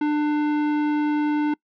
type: tone with tanh clipping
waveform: sine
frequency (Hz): 298.3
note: D4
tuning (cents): +27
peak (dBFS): -21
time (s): 0.01-1.54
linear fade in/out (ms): 5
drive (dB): 15
effects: noise-tail reverb RT60 0.1 s tail -25 dB re dry